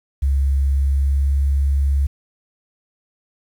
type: tone with pitch glide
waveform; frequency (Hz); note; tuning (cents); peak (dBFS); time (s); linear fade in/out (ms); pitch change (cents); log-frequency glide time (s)
sine; 68.6 to 69.48; C#2 to C#2; -17 to +5; -14; 0.22-2.07; 10; +22; 0.72-1.32
effects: 8-bit